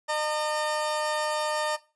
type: tone pair together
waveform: 30% pulse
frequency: 608 / 911 Hz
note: D#5 / A#5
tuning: -40 / -40 cents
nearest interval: perfect fifth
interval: 700 cents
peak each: -26 dBFS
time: 0.08-1.77 s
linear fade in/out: 20 ms
effects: noise-tail reverb RT60 0.3 s tail -17 dB re dry + resampled to 24000 Hz